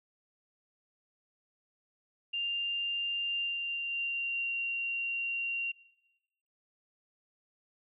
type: tone with pitch glide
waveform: sine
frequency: 2794 to 2760 Hz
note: F7 to F7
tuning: 0 to -21 cents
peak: -31 dBFS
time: 2.33-5.72 s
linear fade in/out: 10 ms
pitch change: -21 cents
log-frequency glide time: 3.22-4.53 s
effects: noise-tail reverb RT60 1.0 s tail -19 dB re dry